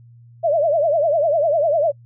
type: tone with vibrato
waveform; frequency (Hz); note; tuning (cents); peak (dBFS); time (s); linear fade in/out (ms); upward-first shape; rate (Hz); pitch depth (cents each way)
sine; 622.3; D#5; 0; -14; 0.43-1.92; 20; triangle; 10; 200
effects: noise-tail reverb RT60 0.1 s tail -26 dB re dry + added 118 Hz sine -43 dBFS peak until 2.05 s